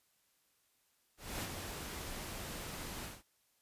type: noise with ADSR envelope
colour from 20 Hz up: pink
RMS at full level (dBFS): -39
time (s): 1.17-3.23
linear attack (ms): 240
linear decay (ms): 63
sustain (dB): -5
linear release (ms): 190
effects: white hiss -75 dBFS RMS until 3.61 s + resampled to 32000 Hz